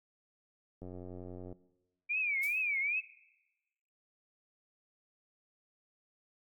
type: click train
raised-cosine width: 2 ms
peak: -33 dBFS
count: 65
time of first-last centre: 0.82-1.526 s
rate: 90.6 Hz
type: tone with vibrato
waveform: sine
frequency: 2349 Hz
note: D7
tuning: in tune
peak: -30 dBFS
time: 2.09-3.01 s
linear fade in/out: 20 ms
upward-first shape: triangle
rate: 2.5 Hz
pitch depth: 190 cents each way
type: noise with exponential decay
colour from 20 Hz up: violet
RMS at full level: -39 dBFS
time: 2.43-2.68 s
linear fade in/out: 2 ms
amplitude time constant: 54 ms
effects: noise-tail reverb RT60 1.0 s tail -18 dB re dry + AAC 64 kbps